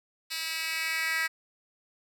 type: tone with high-pass filter sweep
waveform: 10% pulse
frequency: 323.3 Hz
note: E4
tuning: 34 cents flat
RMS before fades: -31 dBFS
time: 0.3-1.28 s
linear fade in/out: 20 ms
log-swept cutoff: 3200 to 1900 Hz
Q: 2.9
effects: none